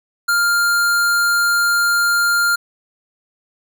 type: tone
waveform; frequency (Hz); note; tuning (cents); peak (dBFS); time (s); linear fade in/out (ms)
square; 1400; F6; +4; -14; 0.28-2.56; 10
effects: none